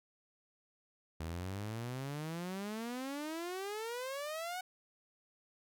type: exponential sweep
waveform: sawtooth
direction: up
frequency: 78 to 750 Hz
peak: -35 dBFS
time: 1.2-4.61 s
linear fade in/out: 5 ms
effects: none